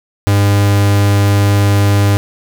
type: tone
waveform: 45% pulse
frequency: 101.1 Hz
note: G#2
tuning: 46 cents flat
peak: -8 dBFS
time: 0.27-2.17 s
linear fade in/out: 0 ms
effects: none